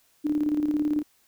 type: tone with tremolo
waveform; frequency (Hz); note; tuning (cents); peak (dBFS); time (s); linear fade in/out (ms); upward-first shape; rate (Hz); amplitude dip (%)
sine; 299.1; D4; +32; -20; 0.24-1.03; 20; square; 18; 50
effects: white hiss -64 dBFS RMS until 1.27 s